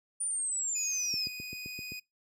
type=linear sweep; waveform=sine; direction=down; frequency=9397 to 4869 Hz; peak=-30 dBFS; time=0.2-1.28 s; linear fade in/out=10 ms
type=tone; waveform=25% pulse; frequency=2489 Hz; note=D#7; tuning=in tune; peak=-35 dBFS; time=0.75-2 s; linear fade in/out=10 ms
type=click train; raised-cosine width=3 ms; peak=-31 dBFS; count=7; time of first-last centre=1.14-1.92 s; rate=7.69 Hz
effects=noise-tail reverb RT60 0.2 s tail -25 dB re dry + high-pass 80 Hz 12 dB/octave